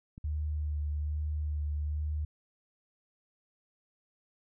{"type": "click", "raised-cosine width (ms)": 5, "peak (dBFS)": -33, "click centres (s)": 0.179}
{"type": "tone with vibrato", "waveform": "sine", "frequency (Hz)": 75, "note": "D2", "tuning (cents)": 37, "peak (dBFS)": -30, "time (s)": [0.24, 2.25], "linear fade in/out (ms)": 5, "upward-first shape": "sine", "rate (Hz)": 1.2, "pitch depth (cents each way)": 20}
{"effects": []}